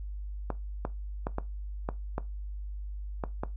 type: clicks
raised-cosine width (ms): 1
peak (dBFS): -17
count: 8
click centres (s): 0.503 / 0.851 / 1.269 / 1.384 / 1.889 / 2.181 / 3.238 / 3.435
effects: noise-tail reverb RT60 0.2 s tail -17 dB re dry + added 50 Hz sine -35 dBFS peak until 3.56 s